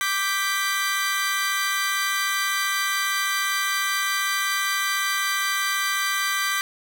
sawtooth chord, G major, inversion second, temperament equal, 1174.7 / 1568 / 1975.5 Hz, D6 / G6 / B6, 0 / 0 / 0 cents, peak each -23 dBFS, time 0.01-6.61 s, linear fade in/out 0 ms, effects none

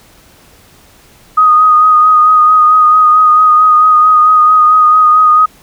sine tone with vibrato, 1244 Hz, D#6, 1 cent flat, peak -3 dBFS, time 1.37-5.46 s, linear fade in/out 10 ms, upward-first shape sine, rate 4.5 Hz, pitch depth 22 cents each way, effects pink hiss -43 dBFS RMS until 5.62 s

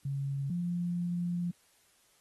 sine tone pair in turn, 138.59 / 174.64 Hz, C#3 / F3, 0 / 0 cents, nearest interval major third, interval 400 cents, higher second, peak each -31 / -30 dBFS, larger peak second, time 0.05-0.5 / 0.5-1.51 s, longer second, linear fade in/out 5 ms, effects white hiss -67 dBFS RMS until 2.2 s + AAC 32 kbps

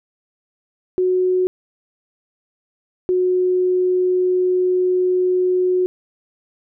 sine tone pair in turn, 367.6 / 365.5 Hz, F#4 / F#4, -11 / -21 cents, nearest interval unison, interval 10 cents, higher first, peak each -14 dBFS, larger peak neither, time 0.98-1.47 / 3.09-5.86 s, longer second, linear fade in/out 0 ms, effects none

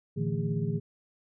sine tone cluster, 113.9 / 150.5 / 167.4 / 222.4 / 407.9 Hz, A#2 / D3 / E3 / A3 / G#4, -40 / +43 / +27 / +19 / -31 cents, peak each -34 / -31 / -32 / -37 / -37 dBFS, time 0.16-0.8 s, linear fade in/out 20 ms, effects none

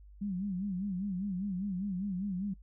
sine tone with vibrato, 191.6 Hz, G3, 39 cents flat, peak -32 dBFS, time 0.21-2.54 s, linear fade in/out 10 ms, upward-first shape sine, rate 5 Hz, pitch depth 130 cents each way, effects noise-tail reverb RT60 0.1 s tail -26 dB re dry + added 50 Hz sine -51 dBFS peak until 2.62 s

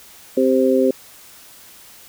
harmonic tone, 130.81 Hz, C3, in tune, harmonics 2 / 3 / 4, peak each -17 / -17 / -17 dBFS, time 0.37-0.91 s, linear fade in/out 5 ms, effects white hiss -44 dBFS RMS until 2.08 s

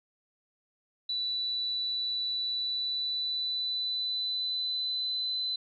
sine tone with pitch glide, 3961 to 4026 Hz, B7 to B7, +4 to +33 cents, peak -29 dBFS, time 1.09-5.56 s, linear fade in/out 5 ms, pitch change +29 cents, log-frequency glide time 2.52-5.38 s, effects none

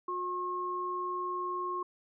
sine tone pair together, 360.4 / 1080 Hz, F#4 / C#6, -45 / -45 cents, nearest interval octave + perfect fifth, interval 1900 cents, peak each -38 / -33 dBFS, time 0.08-1.83 s, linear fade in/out 5 ms, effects none

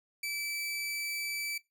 sawtooth tone, 2314 Hz, D7, 26 cents flat, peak -30 dBFS, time 0.23-1.58 s, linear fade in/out 5 ms, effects noise-tail reverb RT60 0.2 s tail -20 dB re dry

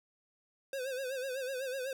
square tone with vibrato, 523.3 Hz, C5, in tune, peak -36 dBFS, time 0.73-1.93 s, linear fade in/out 2 ms, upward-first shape sine, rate 8 Hz, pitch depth 87 cents each way, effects none

